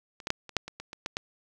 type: clicks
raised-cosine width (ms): 0.2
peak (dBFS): -28 / -14 / -7 / -26 / -7 / -22 / -22 / -23 / -14 / -13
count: 10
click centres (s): 0.202 / 0.271 / 0.304 / 0.493 / 0.567 / 0.68 / 0.8 / 0.931 / 1.061 / 1.169
effects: none